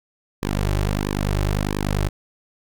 sawtooth tone with flanger, 50.1 Hz, G1, 38 cents sharp, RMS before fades -22 dBFS, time 0.42-2.09 s, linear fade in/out 10 ms, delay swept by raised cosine 1.4 to 4.3 ms, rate 1.5 Hz, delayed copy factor -1, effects none

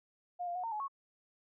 sine tone with pitch steps, 711 / 697 / 728 / 913 / 849 / 1103 Hz, F5 / F5 / F#5 / A#5 / G#5 / C#6, +31 / -4 / -28 / -36 / +38 / -9 cents, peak -35 dBFS, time 0.39-0.882 s, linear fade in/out 20 ms, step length 82 ms, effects none

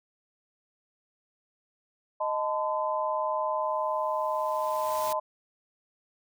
sine chord, A diminished, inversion second, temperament equal with one note detuned, 622.3 / 880 / 1019.7 Hz, Eb5 / A5 / C6, 0 / 0 / -45 cents, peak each -30 / -32 / -30 dBFS, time 2.2-5.2 s, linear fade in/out 10 ms
white noise with exponential growth, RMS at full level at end -37 dBFS, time 3.61-5.13 s, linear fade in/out 5 ms, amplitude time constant 330 ms
effects none

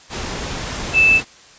sine tone in noise, 2635 Hz, E7, 1 cent flat, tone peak -9 dBFS, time 0.93-1.21 s, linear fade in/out 50 ms, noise pink, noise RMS -26 dBFS, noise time 0.09-1.25 s, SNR +14 dB, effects white hiss -45 dBFS RMS until 1.58 s + resampled to 16000 Hz

